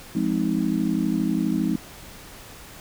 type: chord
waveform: sine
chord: F minor seventh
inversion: none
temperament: just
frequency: 174.61 / 209.5 / 261.9 / 314.3 Hz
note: F3 / Ab3 / C4 / Eb4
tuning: 0 / +15 / +2 / +18 cents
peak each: -27 / -25 / -26 / -26 dBFS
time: 0.15-1.76 s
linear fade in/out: 5 ms
effects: pink hiss -43 dBFS RMS until 2.8 s